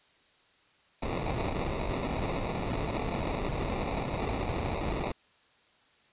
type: noise with sample-and-hold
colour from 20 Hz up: pink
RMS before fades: -32 dBFS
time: 1.02-5.12 s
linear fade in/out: 5 ms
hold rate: 1575 Hz
effects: white hiss -64 dBFS RMS until 6.12 s + resampled to 8000 Hz